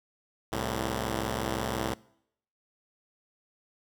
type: tone pair together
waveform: 5% pulse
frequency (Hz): 65.76 / 110.6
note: C2 / A2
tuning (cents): +9 / +9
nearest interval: major sixth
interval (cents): 900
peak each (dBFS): -21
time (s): 0.52-1.94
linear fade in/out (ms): 5
effects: noise-tail reverb RT60 0.7 s tail -22 dB re dry